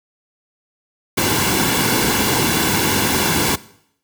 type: noise with comb filter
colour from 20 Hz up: pink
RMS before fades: -17 dBFS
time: 1.17-3.56 s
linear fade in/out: 10 ms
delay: 1.6 ms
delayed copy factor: -0.55
effects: noise-tail reverb RT60 0.7 s tail -19 dB re dry + high-pass 80 Hz 12 dB/octave